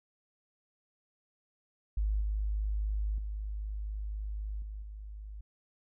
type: tone with level steps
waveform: sine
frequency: 51.91 Hz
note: G#1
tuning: in tune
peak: -27 / -29 / -34 / -38 / -41 dBFS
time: 1.97-5.41 s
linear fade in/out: 5 ms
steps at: 2.21 / 3.18 / 4.62 / 4.82 s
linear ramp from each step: 2 ms
effects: none